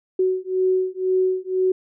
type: beating tone pair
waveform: sine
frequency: 371.8 / 373.8 Hz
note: F#4 / F#4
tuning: +8 / +18 cents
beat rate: 2 Hz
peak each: -21 / -21 dBFS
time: 0.19-1.72 s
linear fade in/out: 5 ms
effects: none